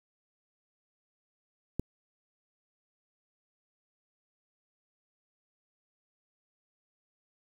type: click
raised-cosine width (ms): 3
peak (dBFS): -17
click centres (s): 1.796
effects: 8-bit